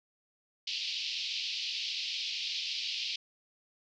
white band-pass noise, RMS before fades -36 dBFS, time 0.67-3.16 s, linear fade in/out 5 ms, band 2500 to 5000 Hz, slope 48 dB/octave, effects none

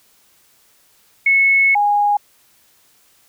sine tone pair in turn, 2196 / 822.6 Hz, C#7 / G#5, -17 / -17 cents, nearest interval octave + perfect fourth, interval 1700 cents, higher first, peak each -10 / -12 dBFS, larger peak first, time 1.26-1.75 / 1.75-2.17 s, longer first, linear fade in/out 5 ms, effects white hiss -55 dBFS RMS until 3.28 s

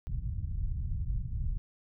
pink low-pass noise, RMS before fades -33 dBFS, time 0.07-1.58 s, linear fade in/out 0 ms, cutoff 120 Hz, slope 24 dB/octave, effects none

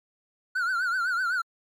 triangle tone with vibrato, 1447 Hz, F#6, 39 cents flat, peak -22 dBFS, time 0.55-1.42 s, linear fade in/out 10 ms, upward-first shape triangle, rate 7.9 Hz, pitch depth 130 cents each way, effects MP3 96 kbps

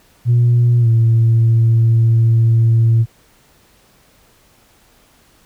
sine tone with pitch glide, 120 to 114.32 Hz, B2 to A#2, -49 to -33 cents, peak -7 dBFS, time 0.25-3.06 s, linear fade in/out 50 ms, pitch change -84 cents, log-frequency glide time 0.8-0.88 s, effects tanh soft clip ceiling -6 dBFS + pink hiss -52 dBFS RMS until 5.45 s

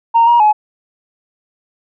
sine tone with pitch steps, 924 / 948 / 848 Hz, A#5 / A#5 / G#5, -16 / +29 / +36 cents, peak -5 dBFS, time 0.14-0.53 s, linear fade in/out 20 ms, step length 130 ms, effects tanh soft clip ceiling -3 dBFS

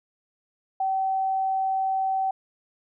sine tone, 767 Hz, G5, 38 cents flat, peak -22 dBFS, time 0.8-2.31 s, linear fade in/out 5 ms, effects none

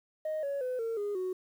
sine tone with pitch steps, 622.3 / 560.8 / 505.5 / 455.6 / 410.6 / 370 Hz, D#5 / C#5 / B4 / A#4 / G#4 / F#4, 0 / +20 / +40 / -40 / -20 / 0 cents, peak -29 dBFS, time 0.25-1.33 s, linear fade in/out 5 ms, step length 180 ms, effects tanh soft clip ceiling -29 dBFS + 10-bit

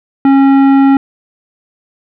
sine tone with tanh clipping, 273.3 Hz, C#4, 24 cents flat, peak -6 dBFS, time 0.25-0.97 s, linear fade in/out 2 ms, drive 13 dB, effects none

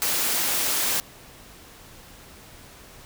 white high-pass noise, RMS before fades -24 dBFS, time 0.02-1 s, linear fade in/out 0 ms, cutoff 210 Hz, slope 12 dB/octave, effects pink hiss -47 dBFS RMS until 3.05 s

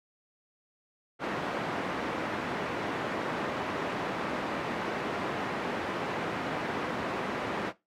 pink band-pass noise, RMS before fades -33 dBFS, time 1.19-7.73 s, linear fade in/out 50 ms, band 220 to 1900 Hz, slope 12 dB/octave, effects noise-tail reverb RT60 0.2 s tail -17 dB re dry + MP3 96 kbps

